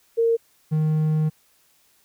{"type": "tone pair in turn", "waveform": ["sine", "triangle"], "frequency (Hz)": [460, 155.29], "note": ["A#4", "D#3"], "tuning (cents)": [-23, -3], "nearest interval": "octave + perfect fifth", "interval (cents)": 1880, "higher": "first", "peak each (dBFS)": -16, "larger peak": "neither", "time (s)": [[0.17, 0.37], [0.71, 1.3]], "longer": "second", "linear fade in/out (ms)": 20, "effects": ["white hiss -61 dBFS RMS until 2.04 s"]}